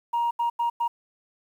sine tone bursts at uneven times, 942 Hz, A#5, 18 cents sharp, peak -20 dBFS, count 4, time 0.13-0.31 / 0.39-0.5 / 0.59-0.7 / 0.8-0.88 s, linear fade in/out 10 ms, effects tanh soft clip ceiling -19 dBFS + 9-bit

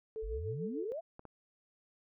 sine tone with tremolo, 440 Hz, A4, in tune, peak -36 dBFS, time 0.16-0.92 s, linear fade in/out 0 ms, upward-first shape sine, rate 6.7 Hz, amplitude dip 70%
sine exponential sweep, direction up, 40.51 to 704 Hz, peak -37 dBFS, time 0.22-1.01 s, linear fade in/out 20 ms
clicks, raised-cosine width 1 ms, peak -35 dBFS, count 2, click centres 1.194 / 1.253 s
effects none

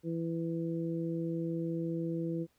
harmonic tone, 165.9 Hz, E3, 11 cents sharp, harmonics 1 / 2 / 3, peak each -35 / -35 / -41 dBFS, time 0.03-2.47 s, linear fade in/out 50 ms, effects pink hiss -73 dBFS RMS until 2.58 s

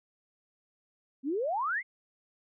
sine exponential sweep, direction up, 250.9 to 2200 Hz, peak -28 dBFS, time 1.23-1.83 s, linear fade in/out 50 ms, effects none

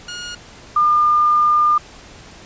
15% pulse / sine tone pair in turn, 1434 / 1205.8 Hz, F6 / D6, +45 / +45 cents, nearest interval minor third, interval 300 cents, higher first, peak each -21 / -11 dBFS, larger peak second, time 0.08-0.35 / 0.76-1.78 s, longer second, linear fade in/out 5 ms, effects pink hiss -41 dBFS RMS until 2.45 s + resampled to 16000 Hz

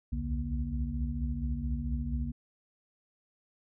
sine tone cluster, 62.2 / 66.6 / 76.5 / 142 / 236.7 Hz, B1 / C2 / D#2 / C#3 / A#3, +13 / +31 / -29 / +42 / +27 cents, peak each -33 / -39 / -39 / -39 / -37 dBFS, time 0.12-2.32 s, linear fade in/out 10 ms, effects none

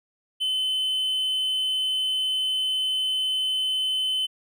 triangle tone, 3046 Hz, F#7, 50 cents sharp, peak -21 dBFS, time 0.4-4.27 s, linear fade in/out 20 ms, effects none

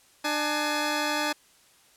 10% pulse tone pair together, 299.5 / 847 Hz, D4 / G#5, +34 / +34 cents, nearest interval octave + tritone, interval 1800 cents, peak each -19 / -21 dBFS, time 0.24-1.33 s, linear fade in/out 10 ms, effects white hiss -59 dBFS RMS until 1.96 s + low-pass 11000 Hz 12 dB/octave

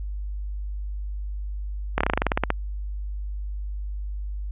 slowing click train, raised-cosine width 0.5 ms, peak -5 dBFS, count 13, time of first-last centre 1.98-2.504 s, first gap 26 ms, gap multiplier 1.09, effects added 50 Hz sine -28 dBFS peak until 4.51 s + resampled to 8000 Hz

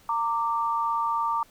sine tone pair together, 917.8 / 1174.7 Hz, A#5 / D6, -27 / 0 cents, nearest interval major third, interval 427 cents, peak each -26 dBFS, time 0.09-1.43 s, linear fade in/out 2 ms, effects pink hiss -57 dBFS RMS until 1.5 s

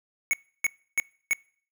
square tone bursts, 2217 Hz, C#7, in tune, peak -21 dBFS, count 4, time 0.31-1.332 s, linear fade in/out 0 ms, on 23 ms, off 310 ms, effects noise-tail reverb RT60 0.5 s tail -25 dB re dry

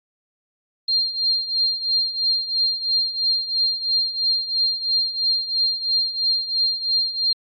sine tone with tremolo, 4196 Hz, C8, 4 cents sharp, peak -15 dBFS, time 0.88-7.33 s, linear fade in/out 5 ms, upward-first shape triangle, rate 3 Hz, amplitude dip 80%, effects AAC 64 kbps

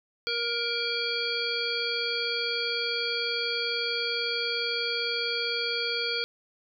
harmonic tone with a mistuned harmonic, 471.1 Hz, A#4, 18 cents sharp, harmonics 1 / 3 / 5 / 7 / 9 / 10, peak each -34 / -34 / -34 / -34 / -34 / -34 dBFS, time 0.27-6.24 s, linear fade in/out 0 ms, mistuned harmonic 9, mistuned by +58 cents, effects none

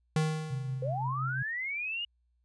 square tone with exponential decay, 156.2 Hz, D#3, 7 cents sharp, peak -24 dBFS, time 0.16-1.08 s, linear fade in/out 2 ms, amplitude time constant 200 ms
sine tone with tremolo, 131 Hz, C3, 2 cents sharp, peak -30 dBFS, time 0.5-1.43 s, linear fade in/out 10 ms, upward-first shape triangle, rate 5.7 Hz, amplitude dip 45%
sine linear sweep, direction up, 482.4 to 2900 Hz, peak -32 dBFS, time 0.82-2.05 s, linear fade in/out 5 ms
effects added 60 Hz sine -69 dBFS peak until 2.44 s + resampled to 22050 Hz

